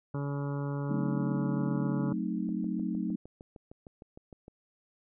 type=harmonic tone; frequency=141.8 Hz; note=C#3; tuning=40 cents sharp; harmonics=1 / 2 / 3 / 4 / 6 / 7 / 8 / 9 / 10; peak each=-32 / -38 / -42 / -44 / -48 / -49 / -50 / -51 / -52 dBFS; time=0.14-2.13 s; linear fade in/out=5 ms
type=chord; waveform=sine; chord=F# diminished seventh; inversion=none; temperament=equal; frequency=185 / 220 / 261.6 / 311.1 Hz; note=F#3 / A3 / C4 / Eb4; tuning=0 / 0 / 0 / 0 cents; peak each=-34 / -34 / -38 / -36 dBFS; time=0.89-3.16 s; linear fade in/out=10 ms
type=click train; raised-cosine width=2 ms; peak=-34 dBFS; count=14; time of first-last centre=2.49-4.481 s; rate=6.53 Hz
effects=none